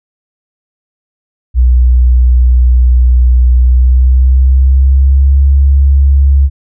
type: tone with pitch glide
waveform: sine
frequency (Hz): 61.74 to 68.9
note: B1 to C#2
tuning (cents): 0 to -10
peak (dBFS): -3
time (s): 1.54-6.5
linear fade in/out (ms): 50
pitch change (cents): +190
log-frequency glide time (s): 3.55-5.42
effects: none